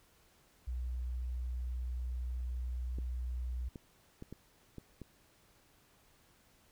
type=tone; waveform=sine; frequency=61.74 Hz; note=B1; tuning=in tune; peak=-35 dBFS; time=0.67-3.69 s; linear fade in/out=10 ms
type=clicks; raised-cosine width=3 ms; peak=-32 dBFS; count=6; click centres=2.986 / 3.758 / 4.224 / 4.326 / 4.783 / 5.017 s
effects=pink hiss -67 dBFS RMS until 6.71 s